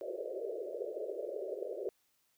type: band-pass noise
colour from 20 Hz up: pink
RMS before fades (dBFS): -40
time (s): 0.01-1.89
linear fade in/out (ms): 0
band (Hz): 360 to 620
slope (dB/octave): 96
effects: white hiss -75 dBFS RMS until 2.37 s